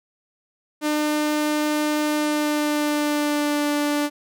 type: tone with pitch glide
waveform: sawtooth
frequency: 301 to 293.1 Hz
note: D4 to D4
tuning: +43 to -3 cents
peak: -16 dBFS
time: 0.81-4.1 s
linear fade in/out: 50 ms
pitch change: -46 cents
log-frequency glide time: 2.09-3.68 s
effects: none